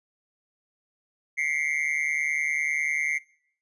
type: tone with amplitude modulation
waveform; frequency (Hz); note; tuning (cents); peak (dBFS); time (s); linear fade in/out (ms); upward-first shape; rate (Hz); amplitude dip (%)
triangle; 2117; C7; +20; -18; 1.37-3.19; 20; sine; 150; 95
effects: noise-tail reverb RT60 0.6 s tail -21 dB re dry + resampled to 24000 Hz